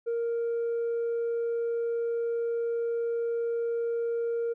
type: tone with tanh clipping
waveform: triangle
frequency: 466.2 Hz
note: A#4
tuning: in tune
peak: -27 dBFS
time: 0.06-4.54 s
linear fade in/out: 20 ms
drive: 6 dB
effects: none